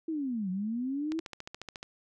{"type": "linear two-way sweep", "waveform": "sine", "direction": "down then up", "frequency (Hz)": [331.7, 179.6, 331.7], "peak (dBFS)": -30, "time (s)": [0.08, 1.2], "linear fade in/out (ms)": 5, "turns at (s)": 0.5}
{"type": "click train", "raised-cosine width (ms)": 0.2, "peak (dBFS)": -23, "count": 11, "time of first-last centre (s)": [1.12, 1.829], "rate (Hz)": 14.1}
{"effects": []}